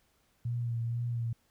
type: tone with vibrato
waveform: sine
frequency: 117.9 Hz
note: A#2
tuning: 20 cents sharp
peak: -30 dBFS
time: 0.45-1.33 s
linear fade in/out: 5 ms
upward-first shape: sine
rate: 2.1 Hz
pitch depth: 30 cents each way
effects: pink hiss -71 dBFS RMS until 1.5 s